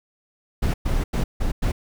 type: noise bursts at uneven times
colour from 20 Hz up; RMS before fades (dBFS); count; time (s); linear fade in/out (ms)
brown; -21; 5; 0.62-0.74 / 0.85-1.04 / 1.13-1.24 / 1.4-1.52 / 1.62-1.72; 10
effects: none